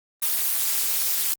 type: noise with amplitude modulation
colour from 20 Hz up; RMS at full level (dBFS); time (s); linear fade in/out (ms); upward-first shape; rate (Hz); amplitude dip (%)
blue; -19; 0.22-1.34; 5; sine; 283; 100
effects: Opus 32 kbps